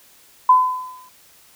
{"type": "tone with exponential decay", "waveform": "sine", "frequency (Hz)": 1013, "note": "B5", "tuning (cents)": 44, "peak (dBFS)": -6, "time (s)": [0.49, 1.09], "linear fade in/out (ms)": 5, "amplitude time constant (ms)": 130, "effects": ["white hiss -51 dBFS RMS until 1.55 s"]}